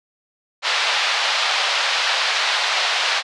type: band-pass noise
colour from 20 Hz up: white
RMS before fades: -20 dBFS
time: 0.62-3.23 s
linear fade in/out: 50 ms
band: 630 to 4400 Hz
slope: 24 dB/octave
effects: resampled to 24000 Hz